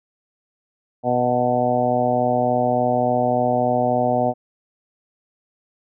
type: harmonic tone with a mistuned harmonic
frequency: 123.47 Hz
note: B2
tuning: in tune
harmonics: 1 / 2 / 3 / 4 / 5 / 6 / 7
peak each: -28 / -24 / -31 / -25 / -21 / -21 / -30 dBFS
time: 1.03-4.34 s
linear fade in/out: 50 ms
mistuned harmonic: 7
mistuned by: +27 cents
effects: none